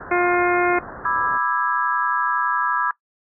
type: low-pass noise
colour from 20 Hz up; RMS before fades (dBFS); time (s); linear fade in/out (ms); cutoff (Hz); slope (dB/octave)
white; -36; 0-1.38; 10; 1700; 96
type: harmonic tone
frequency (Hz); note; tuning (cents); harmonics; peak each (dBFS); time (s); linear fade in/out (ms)
353.9; F4; +23; 1 / 2 / 3 / 4 / 5 / 6 / 7; -19 / -22 / -25 / -24 / -30 / -26 / -34; 0.11-0.79; 5
type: chord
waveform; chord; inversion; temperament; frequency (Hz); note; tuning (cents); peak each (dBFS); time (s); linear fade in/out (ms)
sine; E dominant seventh; second; just; 988.9 / 1186.7 / 1318.5 / 1648.1; B5 / D6 / E6 / G#6; +2 / +18 / 0 / -14; -24; 1.05-2.91; 2
effects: noise-tail reverb RT60 0.1 s tail -19 dB re dry